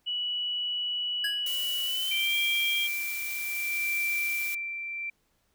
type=tone with pitch glide; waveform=sine; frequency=2943 to 3228 Hz; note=F#7 to G#7; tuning=-10 to -50 cents; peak=-28 dBFS; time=0.06-2.88 s; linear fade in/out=20 ms; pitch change=+160 cents; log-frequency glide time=1.84-2.37 s
type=tone with exponential decay; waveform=square; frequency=1661.2 Hz; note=G#6; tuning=in tune; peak=-27 dBFS; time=1.24-1.5 s; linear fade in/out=5 ms; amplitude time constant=55 ms
type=noise; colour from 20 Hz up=blue; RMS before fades=-37 dBFS; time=1.46-4.55 s; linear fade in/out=5 ms
type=tone with tremolo; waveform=sine; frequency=2349 Hz; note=D7; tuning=in tune; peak=-26 dBFS; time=2.11-5.1 s; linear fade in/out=5 ms; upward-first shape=sine; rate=0.64 Hz; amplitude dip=55%
effects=pink hiss -72 dBFS RMS until 5.54 s